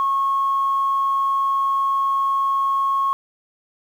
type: tone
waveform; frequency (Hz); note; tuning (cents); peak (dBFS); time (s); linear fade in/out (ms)
sine; 1093; C#6; -25; -16; 0-3.13; 0
effects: tanh soft clip ceiling -12 dBFS + 8-bit